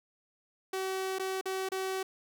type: tone with dropouts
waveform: sawtooth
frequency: 380 Hz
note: F#4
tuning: 46 cents sharp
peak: -28 dBFS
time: 0.73-2.03 s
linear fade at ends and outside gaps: 5 ms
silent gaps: 1.186-1.195 / 1.412-1.456 / 1.689-1.718 s
effects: none